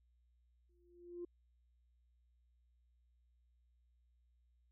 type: tone with exponential growth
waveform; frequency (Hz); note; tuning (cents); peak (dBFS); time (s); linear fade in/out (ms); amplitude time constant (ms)
sine; 349.2; F4; 0; -40; 0.69-1.25; 5; 120
effects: tanh soft clip ceiling -37 dBFS + added 60 Hz sine -70 dBFS peak until 4.71 s